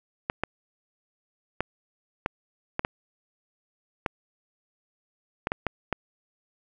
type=clicks; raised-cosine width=0.5 ms; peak=-10 dBFS; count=11; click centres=0.299 / 0.436 / 1.606 / 2.261 / 2.794 / 2.849 / 4.062 / 5.471 / 5.519 / 5.667 / 5.927 s; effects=none